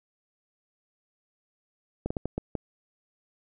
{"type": "slowing click train", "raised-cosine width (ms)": 2, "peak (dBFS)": -16, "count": 6, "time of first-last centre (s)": [2.06, 2.553], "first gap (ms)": 45, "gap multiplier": 1.4, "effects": []}